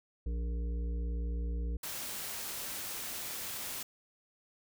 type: harmonic tone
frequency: 58.27 Hz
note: A#1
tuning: in tune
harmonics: 1 / 3 / 5 / 7 / 8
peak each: -32 / -46 / -50 / -56 / -51 dBFS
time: 0.26-1.77 s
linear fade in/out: 5 ms
type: noise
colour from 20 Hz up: white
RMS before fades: -40 dBFS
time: 1.83-3.83 s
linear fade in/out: 5 ms
effects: none